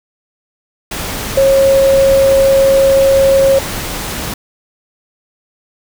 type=tone in noise; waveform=sine; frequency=543 Hz; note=C#5; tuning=36 cents flat; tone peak=-6 dBFS; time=1.37-3.59 s; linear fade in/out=5 ms; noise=pink; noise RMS=-21 dBFS; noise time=0.91-4.34 s; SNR=+12 dB; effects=none